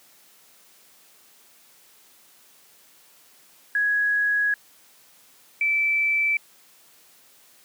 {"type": "tone pair in turn", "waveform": "sine", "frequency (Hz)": [1667, 2322], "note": ["G#6", "D7"], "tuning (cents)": [6, -20], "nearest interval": "tritone", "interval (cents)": 574, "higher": "second", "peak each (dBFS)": [-19, -19], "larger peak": "neither", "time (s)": [[3.75, 4.54], [5.61, 6.37]], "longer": "first", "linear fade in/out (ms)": 2, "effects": ["white hiss -55 dBFS RMS until 7.64 s", "high-pass 150 Hz 12 dB/octave"]}